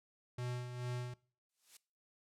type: tone with tremolo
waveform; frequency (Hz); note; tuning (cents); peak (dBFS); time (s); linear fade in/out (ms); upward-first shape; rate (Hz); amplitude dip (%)
square; 123.47; B2; 0; -38; 0.38-1.14; 5; sine; 2.3; 55
type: noise with exponential growth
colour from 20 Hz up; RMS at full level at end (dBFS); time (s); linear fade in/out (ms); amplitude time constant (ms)
blue; -49; 1.49-1.77; 5; 59
effects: noise-tail reverb RT60 0.4 s tail -22 dB re dry + low-pass 9000 Hz 12 dB/octave